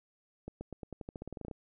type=accelerating click train; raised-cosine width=2 ms; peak=-28 dBFS; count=16; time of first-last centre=0.48-1.512 s; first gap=130 ms; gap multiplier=0.9; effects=none